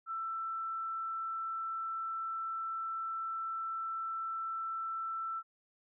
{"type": "tone", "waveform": "sine", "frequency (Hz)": 1332, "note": "E6", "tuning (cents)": 18, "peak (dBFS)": -35, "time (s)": [0.06, 5.43], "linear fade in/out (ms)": 50, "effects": []}